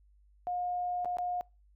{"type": "tone with dropouts", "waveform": "sine", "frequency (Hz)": 715, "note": "F5", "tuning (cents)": 41, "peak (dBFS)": -31, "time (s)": [0.47, 1.41], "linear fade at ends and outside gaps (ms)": 0, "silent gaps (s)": [[1.047, 1.056], [1.17, 1.185]], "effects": ["noise-tail reverb RT60 0.3 s tail -26 dB re dry", "added 50 Hz sine -60 dBFS peak until 1.75 s"]}